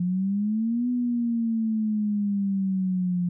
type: exponential two-way sweep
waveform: sine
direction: up then down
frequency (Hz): 175.2 to 248.1 to 175.2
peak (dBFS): -22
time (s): 0-3.29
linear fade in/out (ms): 5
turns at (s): 0.89
effects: none